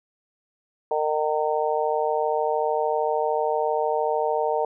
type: harmonic tone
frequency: 153.1 Hz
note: D#3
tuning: 28 cents flat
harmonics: 3 / 4 / 5 / 6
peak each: -25 / -26 / -27 / -28 dBFS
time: 0.91-4.65 s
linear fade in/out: 2 ms
effects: none